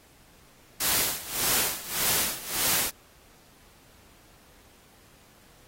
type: noise with tremolo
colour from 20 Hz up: white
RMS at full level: -24 dBFS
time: 0.8-2.9 s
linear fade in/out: 5 ms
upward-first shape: sine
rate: 1.7 Hz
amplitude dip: 85%
effects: pink hiss -57 dBFS RMS until 5.67 s + AAC 48 kbps